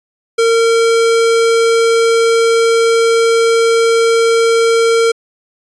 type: tone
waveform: square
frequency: 458.3 Hz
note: A#4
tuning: 29 cents flat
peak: -9 dBFS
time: 0.38-5.12 s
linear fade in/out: 10 ms
effects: resampled to 22050 Hz